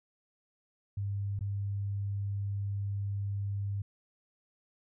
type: tone with dropouts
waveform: sine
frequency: 100 Hz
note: G2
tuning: 35 cents sharp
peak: -31 dBFS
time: 0.97-3.82 s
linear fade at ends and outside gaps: 5 ms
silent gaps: 1.392-1.408 s
effects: none